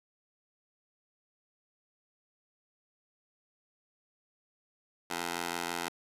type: tone with high-pass filter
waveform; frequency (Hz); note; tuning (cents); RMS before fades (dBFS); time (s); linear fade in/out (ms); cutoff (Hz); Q
15% pulse; 86; F2; -26; -36; 5.1-5.89; 5; 560; 0.6
effects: resampled to 32000 Hz